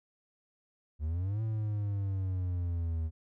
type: exponential two-way sweep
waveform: triangle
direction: up then down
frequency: 72.8 to 111.7 to 79.3 Hz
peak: -28 dBFS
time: 0.99-3.11 s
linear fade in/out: 50 ms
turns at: 1.42 s
effects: none